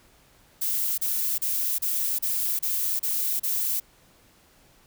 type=noise bursts; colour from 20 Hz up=violet; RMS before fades=-26 dBFS; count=8; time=0.61-3.801 s; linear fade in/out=10 ms; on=370 ms; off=33 ms; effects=pink hiss -58 dBFS RMS until 4.86 s